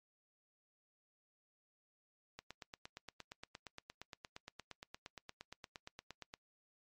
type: click train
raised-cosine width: 0.2 ms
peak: -30 dBFS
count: 35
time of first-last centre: 2.39-6.339 s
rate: 8.61 Hz
effects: noise-tail reverb RT60 0.1 s tail -23 dB re dry + MP3 64 kbps